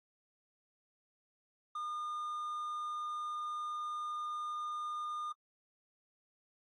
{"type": "tone", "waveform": "triangle", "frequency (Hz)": 1215, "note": "D#6", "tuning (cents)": -42, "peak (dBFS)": -35, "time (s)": [1.75, 5.32], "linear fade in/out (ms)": 5, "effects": ["AAC 32 kbps"]}